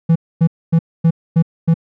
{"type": "tone bursts", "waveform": "triangle", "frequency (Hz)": 164.81, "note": "E3", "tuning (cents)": 0, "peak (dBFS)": -6, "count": 6, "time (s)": [0.09, 1.742], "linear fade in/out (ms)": 10, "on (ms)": 67, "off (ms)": 250, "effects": []}